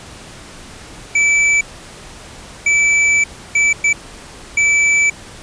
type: tone bursts at uneven times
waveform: square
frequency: 2311 Hz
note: D7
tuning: 28 cents flat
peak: -11 dBFS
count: 5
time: 1.15-1.61 / 2.66-3.24 / 3.55-3.73 / 3.84-3.93 / 4.57-5.1 s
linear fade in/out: 5 ms
effects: pink hiss -36 dBFS RMS until 5.42 s + resampled to 22050 Hz